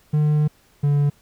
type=tone pair in turn; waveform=triangle; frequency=150.6 / 144.17 Hz; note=D3 / D3; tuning=+44 / -32 cents; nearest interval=minor second; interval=76 cents; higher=first; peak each=-13 dBFS; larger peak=neither; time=0.13-0.48 / 0.83-1.1 s; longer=first; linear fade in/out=10 ms; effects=pink hiss -57 dBFS RMS until 1.21 s